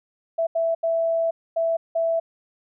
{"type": "tone bursts at uneven times", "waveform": "sine", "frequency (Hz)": 661, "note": "E5", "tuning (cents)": 5, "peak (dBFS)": -19, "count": 5, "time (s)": [[0.38, 0.47], [0.55, 0.75], [0.83, 1.31], [1.56, 1.77], [1.95, 2.2]], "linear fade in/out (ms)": 10, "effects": []}